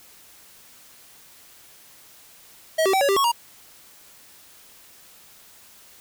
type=tone with pitch steps; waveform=square; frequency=639 / 384.5 / 769 / 560 / 393.8 / 1103 / 944 Hz; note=D#5 / G4 / G5 / C#5 / G4 / C#6 / A#5; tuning=+46 / -33 / -33 / +18 / +8 / -9 / +22 cents; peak=-18 dBFS; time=2.78-3.319 s; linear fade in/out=10 ms; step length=77 ms; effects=white hiss -50 dBFS RMS until 6 s